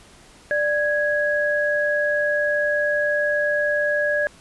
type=tone pair together; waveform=sine; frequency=591.1 / 1661.2 Hz; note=D5 / G#6; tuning=+11 / 0 cents; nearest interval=octave + tritone; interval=1789 cents; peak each=-21 dBFS; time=0.51-4.27 s; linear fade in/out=0 ms; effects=pink hiss -49 dBFS RMS until 4.4 s + resampled to 24000 Hz